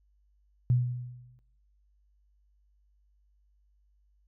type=tone with exponential decay; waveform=sine; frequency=123.47 Hz; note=B2; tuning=in tune; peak=-19 dBFS; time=0.7-1.39 s; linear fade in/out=0 ms; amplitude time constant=150 ms; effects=noise-tail reverb RT60 0.8 s tail -18 dB re dry + added 50 Hz sine -64 dBFS peak until 4.27 s